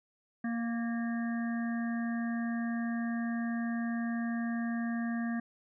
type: harmonic tone with a mistuned harmonic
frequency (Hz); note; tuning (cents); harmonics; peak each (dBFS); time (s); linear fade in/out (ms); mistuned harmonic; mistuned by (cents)
233.1; A#3; 0; 1 / 3 / 5 / 7 / 8; -31 / -44 / -49 / -45 / -46; 0.44-5.4; 5; 8; -30
effects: none